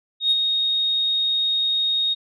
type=tone with ADSR envelope; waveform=sine; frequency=3729 Hz; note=A#7; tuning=in tune; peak=-13 dBFS; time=0.2-2.15 s; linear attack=110 ms; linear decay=33 ms; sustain=-5 dB; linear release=25 ms; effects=tanh soft clip ceiling -9 dBFS